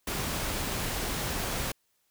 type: noise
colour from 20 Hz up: pink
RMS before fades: -32 dBFS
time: 0.07-1.72 s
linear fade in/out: 5 ms
effects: white hiss -73 dBFS RMS until 2.1 s